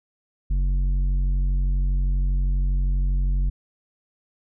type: tone with tanh clipping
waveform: sine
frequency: 46.25 Hz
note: F#1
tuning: in tune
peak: -20 dBFS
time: 0.5-3.5 s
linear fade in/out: 10 ms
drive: 8 dB
effects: none